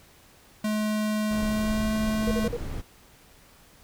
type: tone with pitch glide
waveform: square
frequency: 213.5 to 216.9 Hz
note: G#3 to A3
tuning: +48 to -25 cents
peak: -25 dBFS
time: 0.64-2.48 s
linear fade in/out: 5 ms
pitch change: +27 cents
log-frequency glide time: 1.44-1.9 s
type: noise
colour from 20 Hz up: brown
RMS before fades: -33 dBFS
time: 1.3-2.82 s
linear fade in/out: 20 ms
type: tone bursts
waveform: sine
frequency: 476.4 Hz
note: A#4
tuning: 38 cents sharp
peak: -27 dBFS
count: 4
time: 2.27-2.569 s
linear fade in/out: 5 ms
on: 44 ms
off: 41 ms
effects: pink hiss -55 dBFS RMS until 3.83 s